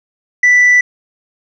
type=tone with tanh clipping; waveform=sine; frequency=1975.5 Hz; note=B6; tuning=in tune; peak=-6 dBFS; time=0.43-0.81 s; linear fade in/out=5 ms; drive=1 dB; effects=none